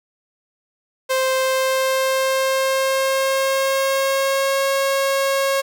sawtooth tone with pitch glide, 523.3 to 545.8 Hz, C5 to C#5, 0 to -27 cents, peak -13 dBFS, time 1.09-5.62 s, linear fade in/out 20 ms, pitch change +73 cents, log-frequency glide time 1.35-4.68 s, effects none

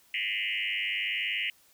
sine tone with frequency modulation, 2466 Hz, D#7, 16 cents flat, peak -28 dBFS, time 0.14-1.5 s, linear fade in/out 2 ms, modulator 101 Hz, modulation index 5.2, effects white hiss -62 dBFS RMS until 1.73 s

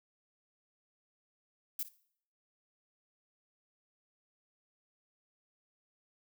violet noise with echo, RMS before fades -36 dBFS, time 1.79-1.83 s, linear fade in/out 2 ms, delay 56 ms, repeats 1, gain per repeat -15 dB, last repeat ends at 1.886 s, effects noise-tail reverb RT60 0.6 s tail -19 dB re dry

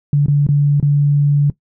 sine tone with dropouts, 144.3 Hz, D3, 30 cents flat, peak -9 dBFS, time 0.13-1.5 s, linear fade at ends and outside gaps 2 ms, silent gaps 0.261-0.282 / 0.467-0.488 / 0.8-0.827 s, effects noise-tail reverb RT60 0.1 s tail -18 dB re dry

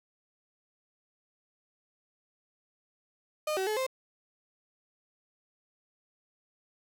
35% pulse tone with pitch steps, 611 / 380.1 / 428.6 / 523 Hz, D#5 / F#4 / A4 / C5, -32 / +47 / -45 / -1 cents, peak -27 dBFS, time 3.47-3.866 s, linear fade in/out 5 ms, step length 99 ms, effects none

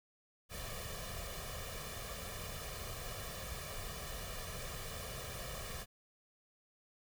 pink noise with comb filter, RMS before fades -44 dBFS, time 0.49-5.86 s, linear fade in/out 50 ms, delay 1.7 ms, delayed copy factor +0.75, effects none

